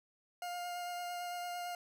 40% pulse tone with vibrato, 707 Hz, F5, 21 cents sharp, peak -38 dBFS, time 0.42-1.75 s, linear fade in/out 2 ms, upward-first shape sine, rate 8.9 Hz, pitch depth 12 cents each way, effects none

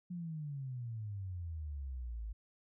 sine exponential sweep, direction down, 180.9 to 51.91 Hz, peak -39 dBFS, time 0.1-2.33 s, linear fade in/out 10 ms, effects none

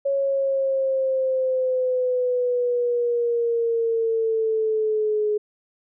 sine linear sweep, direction down, 554.4 to 419.7 Hz, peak -19 dBFS, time 0.05-5.38 s, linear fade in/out 10 ms, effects none

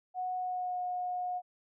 sine tone with pitch glide, 735 to 723.2 Hz, F#5 to F#5, -12 to -40 cents, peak -32 dBFS, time 0.14-1.42 s, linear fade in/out 50 ms, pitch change -28 cents, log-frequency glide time 0.36-0.8 s, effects none

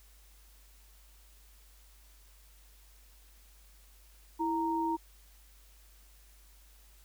sine tone pair together, 328.5 / 929 Hz, E4 / A#5, -6 / -6 cents, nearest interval octave + tritone, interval 1800 cents, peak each -32 / -31 dBFS, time 4.39-4.97 s, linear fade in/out 20 ms, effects added 50 Hz sine -57 dBFS peak until 7.04 s + white hiss -63 dBFS RMS until 7.04 s

